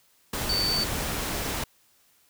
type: tone in noise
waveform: sine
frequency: 4549 Hz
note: C#8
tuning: 44 cents sharp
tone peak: -24 dBFS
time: 0.49-0.84 s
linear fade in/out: 5 ms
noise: pink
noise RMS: -30 dBFS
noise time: 0.33-1.64 s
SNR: +3 dB
effects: white hiss -63 dBFS RMS until 2.29 s